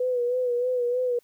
sine tone with vibrato, 493.9 Hz, B4, in tune, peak -22 dBFS, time 0-1.19 s, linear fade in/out 5 ms, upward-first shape sine, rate 3.2 Hz, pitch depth 48 cents each way, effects white hiss -65 dBFS RMS until 1.23 s

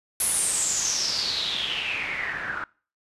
white noise with low-pass filter sweep, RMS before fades -27 dBFS, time 0.2-2.64 s, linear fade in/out 2 ms, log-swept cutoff 11000 to 1400 Hz, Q 7.7, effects noise-tail reverb RT60 0.4 s tail -24 dB re dry + resampled to 32000 Hz

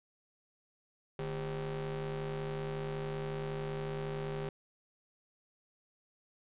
35% pulse ring-modulated tone, 125.3 Hz, B2, 25 cents sharp, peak -31 dBFS, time 1.19-4.49 s, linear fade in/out 2 ms, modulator 276 Hz, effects resampled to 8000 Hz + 12-bit

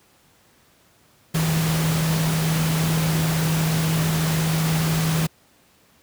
sine tone in noise, 160 Hz, D#3, 49 cents sharp, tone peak -19 dBFS, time 1.34-5.27 s, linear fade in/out 10 ms, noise pink, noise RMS -26 dBFS, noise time 1.34-5.27 s, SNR +4 dB, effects pink hiss -57 dBFS RMS until 6.02 s + high-pass 80 Hz 12 dB/octave

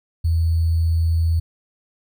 sine tone with sample-and-hold, 82.41 Hz, E2, in tune, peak -15 dBFS, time 0.24-1.4 s, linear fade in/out 10 ms, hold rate 4410 Hz, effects none

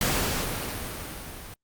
pink noise with level ramp, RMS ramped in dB -24 to -42 dBFS, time 0.01-1.54 s, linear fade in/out 2 ms, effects Opus 48 kbps

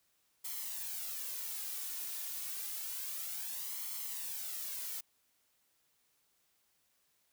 blue noise with flanger, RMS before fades -41 dBFS, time 0.44-5.01 s, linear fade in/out 10 ms, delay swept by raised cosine 0.93 to 2.83 ms, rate 0.29 Hz, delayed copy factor +0.6, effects white hiss -75 dBFS RMS until 7.32 s

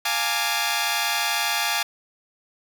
10% pulse chord, Bb dominant seventh, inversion second, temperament equal with one note detuned, 698.5 / 830.6 / 911 / 1174.7 Hz, F5 / Ab5 / Bb5 / D6, 0 / 0 / -40 / 0 cents, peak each -20 / -17 / -21 / -20 dBFS, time 0.05-1.83 s, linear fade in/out 5 ms, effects none

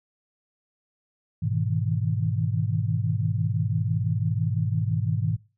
sine chord, E major seventh, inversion first, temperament equal with one note detuned, 103.83 / 123.47 / 155.56 / 161.52 Hz, G#2 / B2 / D#3 / E3, 0 / 0 / 0 / -35 cents, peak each -26 / -28 / -30 / -30 dBFS, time 1.42-5.37 s, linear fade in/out 10 ms, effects noise-tail reverb RT60 0.3 s tail -19 dB re dry

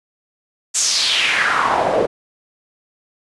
pink noise with band-pass filter sweep, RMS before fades -17 dBFS, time 0.74-2.07 s, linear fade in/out 20 ms, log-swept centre 7600 to 440 Hz, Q 3.3, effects resampled to 24000 Hz

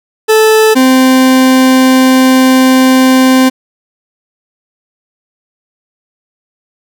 40% pulse tone pair in turn, 437 / 259.8 Hz, A4 / C4, -12 / -12 cents, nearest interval major sixth, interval 900 cents, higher first, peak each -3 dBFS, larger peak neither, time 0.28-0.75 / 0.75-3.5 s, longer second, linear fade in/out 20 ms, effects none

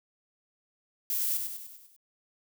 violet noise with echo, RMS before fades -30 dBFS, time 1.1-1.37 s, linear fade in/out 0 ms, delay 99 ms, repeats 6, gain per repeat -5 dB, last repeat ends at 1.964 s, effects none

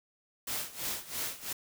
white noise with tremolo, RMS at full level -34 dBFS, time 0.47-1.53 s, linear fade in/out 5 ms, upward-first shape sine, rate 3 Hz, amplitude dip 85%, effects none

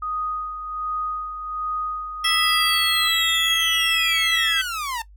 sine tone with tremolo, 1244.5 Hz, D#6, in tune, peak -23 dBFS, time 0.02-3.08 s, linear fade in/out 5 ms, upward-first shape sine, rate 1.3 Hz, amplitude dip 55%
harmonic tone, 659.3 Hz, E5, in tune, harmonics 2 / 3 / 4 / 5, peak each -29 / -25 / -29 / -20 dBFS, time 2.24-4.62 s, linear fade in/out 10 ms
sawtooth linear sweep, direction down, 5360 to 880 Hz, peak -22 dBFS, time 2.24-5.02 s, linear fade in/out 5 ms
effects noise-tail reverb RT60 0.1 s tail -17 dB re dry + added 50 Hz sine -44 dBFS peak until 5.16 s

